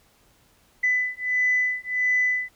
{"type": "beating tone pair", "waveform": "sine", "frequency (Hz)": [1999, 2000.5], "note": ["B6", "B6"], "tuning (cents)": [20, 22], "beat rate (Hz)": 1.5, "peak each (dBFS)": -23, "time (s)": [0.83, 2.49], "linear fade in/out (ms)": 10, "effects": ["tanh soft clip ceiling -13 dBFS", "pink hiss -60 dBFS RMS until 2.55 s"]}